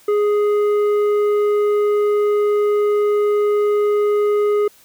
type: tone with tanh clipping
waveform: sine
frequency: 415.3 Hz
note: G#4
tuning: in tune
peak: -15 dBFS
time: 0.08-4.68 s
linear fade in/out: 5 ms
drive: 8 dB
effects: white hiss -50 dBFS RMS until 4.84 s